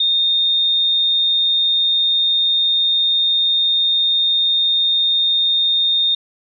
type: tone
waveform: sine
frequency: 3663 Hz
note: A#7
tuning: 31 cents flat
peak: -13 dBFS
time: 0-6.15 s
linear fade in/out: 5 ms
effects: none